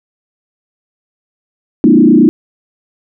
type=tone with frequency modulation; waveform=sine; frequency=270.2 Hz; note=C#4; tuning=44 cents flat; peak=-3 dBFS; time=1.84-2.29 s; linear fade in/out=0 ms; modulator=29.3 Hz; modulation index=2.3; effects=none